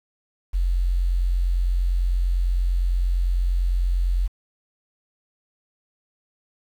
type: tone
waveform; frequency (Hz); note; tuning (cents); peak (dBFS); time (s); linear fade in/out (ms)
sine; 44.41; F1; +30; -18; 0.53-4.28; 20
effects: 8-bit